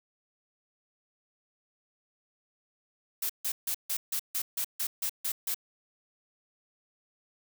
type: noise bursts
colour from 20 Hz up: blue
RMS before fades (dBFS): -31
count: 11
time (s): 3.22-5.545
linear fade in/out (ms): 5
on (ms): 75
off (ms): 150
effects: none